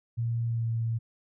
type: tone with pitch glide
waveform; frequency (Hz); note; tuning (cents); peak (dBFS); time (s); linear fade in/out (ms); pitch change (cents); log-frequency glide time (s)
sine; 116.54 to 114.47; A#2 to A#2; 0 to -31; -26; 0.17-0.99; 20; -31; 0.46-0.68
effects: none